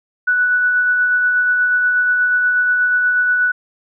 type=tone with tremolo; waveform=sine; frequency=1480 Hz; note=F#6; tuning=in tune; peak=-11 dBFS; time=0.27-3.52 s; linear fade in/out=10 ms; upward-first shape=sine; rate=8.3 Hz; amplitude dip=25%; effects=none